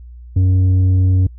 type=tone with tanh clipping; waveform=triangle; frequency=92.9 Hz; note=F#2; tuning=7 cents sharp; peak=-11 dBFS; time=0.36-1.27 s; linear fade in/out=5 ms; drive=10 dB; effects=noise-tail reverb RT60 0.1 s tail -26 dB re dry + added 60 Hz sine -33 dBFS peak until 1.38 s